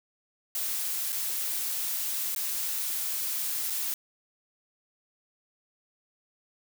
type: noise with dropouts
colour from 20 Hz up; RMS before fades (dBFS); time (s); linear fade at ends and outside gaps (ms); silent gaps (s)
blue; -31; 0.55-3.94; 1; 1.122-1.126 / 2.349-2.361 / 3.7-3.704
effects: none